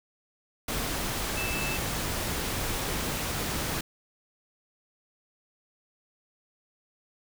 sine tone in noise, 2637 Hz, E7, in tune, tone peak -33 dBFS, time 1.37-1.77 s, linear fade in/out 5 ms, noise pink, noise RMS -31 dBFS, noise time 0.68-3.81 s, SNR -5 dB, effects none

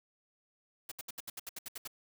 white noise bursts, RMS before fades -42 dBFS, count 11, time 0.89-1.876 s, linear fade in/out 5 ms, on 26 ms, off 70 ms, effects none

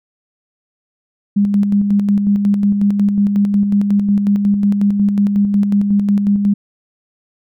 sine tone with tremolo, 202.4 Hz, G#3, 44 cents flat, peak -9 dBFS, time 1.36-6.54 s, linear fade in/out 10 ms, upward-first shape square, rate 5.5 Hz, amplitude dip 40%, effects none

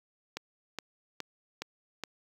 click train, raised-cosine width 0.2 ms, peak -18 dBFS, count 5, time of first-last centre 0.37-2.037 s, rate 2.4 Hz, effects high-pass 100 Hz 12 dB/octave + 8-bit

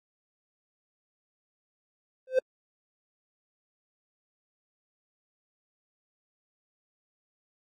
triangle tone with exponential growth, 517 Hz, C5, 21 cents flat, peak -14 dBFS, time 2.27-2.39 s, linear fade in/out 5 ms, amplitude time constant 26 ms, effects AAC 32 kbps

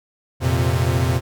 45% pulse chord, F suspended fourth, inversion none, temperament equal with one note detuned, 86.55 / 116.54 / 130.81 Hz, F2 / Bb2 / C3, -15 / 0 / 0 cents, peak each -21 dBFS, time 0.4-1.21 s, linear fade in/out 50 ms, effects none

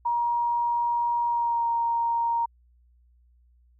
sine tone with pitch glide, 948 to 932.8 Hz, A#5 to A#5, +29 to +1 cents, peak -22 dBFS, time 0.05-2.46 s, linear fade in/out 10 ms, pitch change -28 cents, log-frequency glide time 1.26-1.67 s, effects added 60 Hz sine -57 dBFS peak until 3.79 s

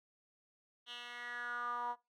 10% pulse tone with band-pass filter sweep, 241.5 Hz, B3, 39 cents flat, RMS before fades -42 dBFS, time 0.86-1.96 s, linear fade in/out 50 ms, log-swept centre 3100 to 890 Hz, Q 5.8, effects noise-tail reverb RT60 0.2 s tail -18 dB re dry

